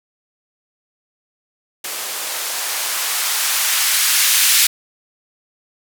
violet noise with band-pass filter sweep, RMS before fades -18 dBFS, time 1.84-4.67 s, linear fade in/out 5 ms, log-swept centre 400 to 2200 Hz, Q 0.88, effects none

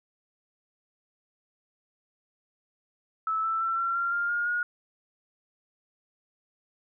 sine tone with pitch steps, 1307 / 1325.2 / 1343.7 / 1362.5 / 1381.5 / 1400.8 / 1420.4 / 1440.2 Hz, E6 / E6 / E6 / F6 / F6 / F6 / F6 / F#6, -15 / +9 / +33 / -43 / -19 / +5 / +29 / -47 cents, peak -25 dBFS, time 3.27-4.63 s, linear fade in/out 2 ms, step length 170 ms, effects none

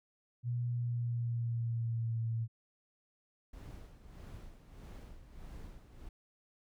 sine tone with pitch glide, 120.8 to 114.02 Hz, B2 to A#2, -38 to -38 cents, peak -32 dBFS, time 0.43-2.48 s, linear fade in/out 50 ms, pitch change -100 cents, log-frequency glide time 0.69-2.2 s
brown noise with tremolo, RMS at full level -47 dBFS, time 3.53-6.09 s, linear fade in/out 5 ms, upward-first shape sine, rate 1.6 Hz, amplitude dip 65%
effects none

